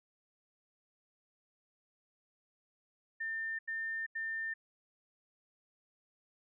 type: tone bursts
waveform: sine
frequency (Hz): 1800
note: A6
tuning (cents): +39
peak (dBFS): -35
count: 3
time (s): 3.2-4.54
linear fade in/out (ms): 10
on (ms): 390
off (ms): 85
effects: none